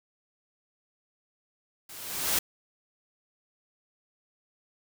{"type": "noise with level ramp", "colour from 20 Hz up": "white", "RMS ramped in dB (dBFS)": [-46, -24], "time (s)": [1.89, 2.39], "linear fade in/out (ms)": 5, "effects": []}